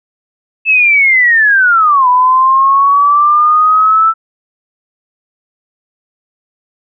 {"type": "linear two-way sweep", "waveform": "sine", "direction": "down then up", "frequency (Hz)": [2637, 987.8, 1329], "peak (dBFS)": -5, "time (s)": [0.65, 4.14], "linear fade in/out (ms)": 50, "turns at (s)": 2.08, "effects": []}